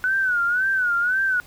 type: tone with vibrato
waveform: sine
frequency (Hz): 1480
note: F#6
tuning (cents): 0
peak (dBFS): -18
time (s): 0.04-1.4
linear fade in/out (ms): 0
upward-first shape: sine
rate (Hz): 1.9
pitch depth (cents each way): 110
effects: pink hiss -49 dBFS RMS until 1.46 s